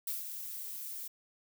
violet noise with ADSR envelope, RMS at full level -35 dBFS, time 0.07-1.08 s, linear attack 4 ms, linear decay 150 ms, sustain -7 dB, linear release 8 ms, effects none

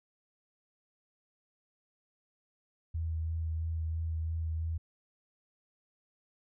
sine tone with vibrato, 81 Hz, E2, 30 cents flat, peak -31 dBFS, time 2.94-4.78 s, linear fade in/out 10 ms, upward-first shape sine, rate 3 Hz, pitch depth 18 cents each way, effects none

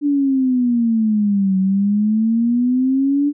sine exponential two-way sweep, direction down then up, 293.5 to 188 to 293.5 Hz, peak -13 dBFS, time 0.01-3.33 s, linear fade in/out 50 ms, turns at 1.58 s, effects none

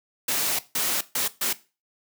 white noise bursts at uneven times, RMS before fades -25 dBFS, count 4, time 0.28-0.59 / 0.75-1.01 / 1.15-1.28 / 1.41-1.53 s, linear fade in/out 5 ms, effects noise-tail reverb RT60 0.3 s tail -17 dB re dry + high-pass 150 Hz 12 dB/octave

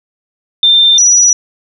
sine tone pair in turn, 3589 / 5859 Hz, A7 / F#8, +34 / -18 cents, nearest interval minor sixth, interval 848 cents, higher second, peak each -4 dBFS, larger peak neither, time 0.63-0.98 / 0.98-1.33 s, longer neither, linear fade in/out 2 ms, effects none

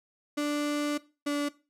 35% pulse tone pair in turn, 293.7 / 289.5 Hz, D4 / D4, 0 / -25 cents, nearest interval unison, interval 25 cents, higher first, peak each -25 dBFS, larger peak neither, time 0.37-0.98 / 1.26-1.49 s, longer first, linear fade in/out 10 ms, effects noise-tail reverb RT60 0.3 s tail -18 dB re dry + low-pass 11000 Hz 12 dB/octave

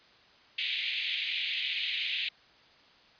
pink band-pass noise, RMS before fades -33 dBFS, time 0.58-2.29 s, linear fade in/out 5 ms, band 2200 to 3900 Hz, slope 48 dB/octave, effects white hiss -59 dBFS RMS until 3.19 s + resampled to 11025 Hz

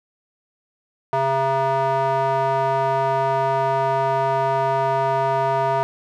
square tone with band-pass filter, 134.8 Hz, C#3, 48 cents flat, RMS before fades -20 dBFS, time 1.13-5.83 s, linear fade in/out 0 ms, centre 830 Hz, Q 3.8, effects none

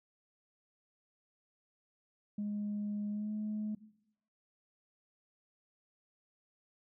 sine tone with pitch glide, 207.2 to 212.7 Hz, G#3 to G#3, -4 to +42 cents, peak -33 dBFS, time 2.38-3.75 s, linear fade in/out 5 ms, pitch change +46 cents, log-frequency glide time 3.1-3.32 s, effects noise-tail reverb RT60 0.8 s tail -18 dB re dry + tanh soft clip ceiling -31 dBFS

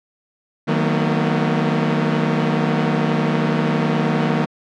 sawtooth chord, B major seventh, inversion first, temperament equal with one note detuned, 155.56 / 185 / 227.1 / 246.9 Hz, D#3 / F#3 / A#3 / B3, 0 / 0 / -45 / 0 cents, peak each -16 / -20 / -17 / -21 dBFS, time 0.67-4.46 s, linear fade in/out 20 ms, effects low-pass 3000 Hz 12 dB/octave

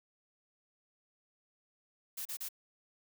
blue noise bursts, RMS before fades -40 dBFS, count 3, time 2.17-2.488 s, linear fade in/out 10 ms, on 84 ms, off 33 ms, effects none

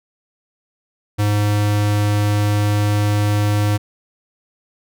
square tone, 103.83 Hz, G#2, in tune, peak -15 dBFS, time 1.18-3.78 s, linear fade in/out 20 ms, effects none

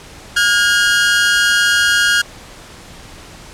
sawtooth tone pair together, 1428.3 / 1631 Hz, F6 / G#6, +38 / -32 cents, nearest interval major second, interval 230 cents, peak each -10 dBFS, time 0.36-2.22 s, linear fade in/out 10 ms, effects pink hiss -37 dBFS RMS until 3.53 s + low-pass 9000 Hz 12 dB/octave

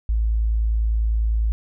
sine tone, 55 Hz, A1, in tune, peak -17 dBFS, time 0.09-1.52 s, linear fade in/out 0 ms, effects none

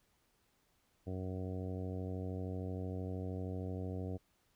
harmonic tone, 93 Hz, F#2, 9 cents sharp, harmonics 1 / 2 / 3 / 4 / 5 / 6 / 7 / 8, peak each -40 / -45 / -46 / -50 / -48 / -54 / -53 / -58 dBFS, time 1.06-4.18 s, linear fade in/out 20 ms, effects pink hiss -75 dBFS RMS until 4.55 s

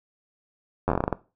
slowing click train, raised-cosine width 1 ms, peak -9 dBFS, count 11, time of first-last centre 0.88-1.127 s, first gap 10 ms, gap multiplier 1.19, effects noise-tail reverb RT60 0.3 s tail -18 dB re dry

